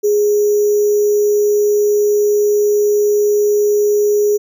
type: tone with sample-and-hold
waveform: sine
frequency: 415.3 Hz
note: G#4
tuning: in tune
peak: -10 dBFS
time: 0.03-4.38 s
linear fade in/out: 20 ms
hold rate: 6300 Hz
effects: none